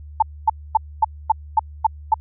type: tone bursts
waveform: sine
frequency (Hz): 880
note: A5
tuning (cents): 0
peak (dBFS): -10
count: 8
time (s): 0.2-2.142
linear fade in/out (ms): 5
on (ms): 24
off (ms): 250
effects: added 74 Hz sine -35 dBFS peak until 2.2 s